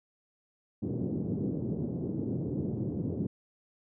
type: band-pass noise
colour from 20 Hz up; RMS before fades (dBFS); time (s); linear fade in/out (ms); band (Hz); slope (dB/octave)
pink; -33; 0.82-3.27; 10; 110 to 380; 24
effects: none